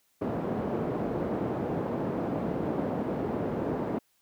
pink band-pass noise, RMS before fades -31 dBFS, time 0.21-3.99 s, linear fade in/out 10 ms, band 190 to 580 Hz, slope 12 dB/octave, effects white hiss -70 dBFS RMS until 4.21 s

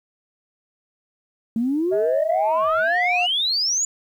sine exponential sweep, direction up, 220 to 7040 Hz, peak -18 dBFS, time 1.56-3.85 s, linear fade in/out 2 ms
sine tone with pitch glide, 639 to 717.3 Hz, D#5 to F5, +46 to +46 cents, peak -19 dBFS, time 1.91-3.27 s, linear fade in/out 20 ms, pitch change +200 cents, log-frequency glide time 2.82-2.96 s
effects tanh soft clip ceiling -12 dBFS + 9-bit

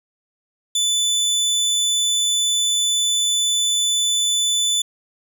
25% pulse tone, 3498 Hz, A7, 11 cents flat, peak -13 dBFS, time 0.75-4.82 s, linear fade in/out 5 ms, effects none

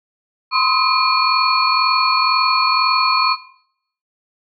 sine tone cluster, 1022 / 1064 / 1271 / 2416 / 4358 Hz, C6 / C6 / D#6 / D7 / C#8, -41 / +29 / +36 / +48 / -30 cents, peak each -19 dBFS, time 0.51-3.37 s, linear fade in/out 50 ms, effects noise-tail reverb RT60 0.7 s tail -20 dB re dry

